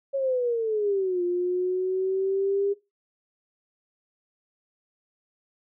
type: exponential two-way sweep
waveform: sine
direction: down then up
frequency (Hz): 554.4 to 351.2 to 402.8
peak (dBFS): -22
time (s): 0.13-2.74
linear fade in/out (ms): 20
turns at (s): 1.23
effects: noise-tail reverb RT60 0.2 s tail -17 dB re dry